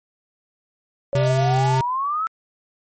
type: exponential sweep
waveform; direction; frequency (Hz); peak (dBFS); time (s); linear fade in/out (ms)
sine; up; 554.4 to 1334; -20; 1.13-2.27; 0
type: tone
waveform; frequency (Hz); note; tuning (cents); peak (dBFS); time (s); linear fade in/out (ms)
square; 131.4; C3; +8; -18; 1.15-1.81; 2
effects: MP3 32 kbps